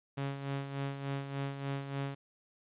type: tone with tremolo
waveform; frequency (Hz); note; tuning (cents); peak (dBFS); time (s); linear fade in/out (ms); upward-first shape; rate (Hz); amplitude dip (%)
sawtooth; 138.59; C#3; 0; -29; 0.17-2.15; 10; sine; 3.4; 60
effects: resampled to 8000 Hz + 11-bit